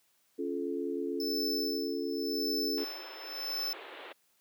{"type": "chord", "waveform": "sine", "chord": "Db augmented", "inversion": "none", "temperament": "just", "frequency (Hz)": [277.2, 346.5, 433.1], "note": ["Db4", "F4", "A4"], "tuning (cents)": [0, -14, -27], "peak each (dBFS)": -36, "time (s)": [0.38, 2.85], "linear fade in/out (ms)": 20}
{"type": "tone with tremolo", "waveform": "square", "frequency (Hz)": 5274, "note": "E8", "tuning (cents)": 0, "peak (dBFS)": -32, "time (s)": [1.2, 3.73], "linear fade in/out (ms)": 2, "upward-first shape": "sine", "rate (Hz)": 0.91, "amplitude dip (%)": 85}
{"type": "band-pass noise", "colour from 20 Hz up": "pink", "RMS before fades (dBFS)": -47, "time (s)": [2.77, 4.13], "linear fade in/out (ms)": 10, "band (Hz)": [330, 3700], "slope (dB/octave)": 48}
{"effects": ["white hiss -71 dBFS RMS until 4.4 s", "high-pass 100 Hz 12 dB/octave"]}